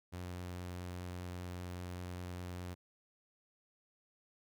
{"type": "tone", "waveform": "sawtooth", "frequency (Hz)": 89.5, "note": "F2", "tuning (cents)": 43, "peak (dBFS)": -38, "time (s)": [0.12, 2.75], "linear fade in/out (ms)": 20, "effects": []}